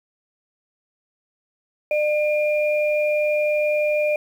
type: tone pair together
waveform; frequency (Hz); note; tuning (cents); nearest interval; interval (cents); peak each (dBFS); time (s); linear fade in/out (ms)
sine; 601 / 2404; D5 / D7; +40 / +40; 2 octaves; 2400; -18 / -26; 1.91-4.16; 2
effects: 8-bit